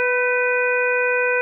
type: harmonic tone with a mistuned harmonic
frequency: 493.9 Hz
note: B4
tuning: in tune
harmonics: 1 / 2 / 3 / 4 / 5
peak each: -20 / -28 / -22 / -29 / -23 dBFS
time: 0-1.41 s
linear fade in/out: 0 ms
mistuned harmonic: 3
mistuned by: +39 cents
effects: none